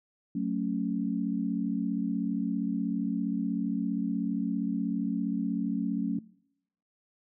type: chord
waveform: sine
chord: F# minor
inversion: none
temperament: just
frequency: 185 / 222 / 277.5 Hz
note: F#3 / A3 / C#4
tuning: 0 / +16 / +2 cents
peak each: -32 dBFS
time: 0.35-6.19 s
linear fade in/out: 5 ms
effects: noise-tail reverb RT60 0.8 s tail -23 dB re dry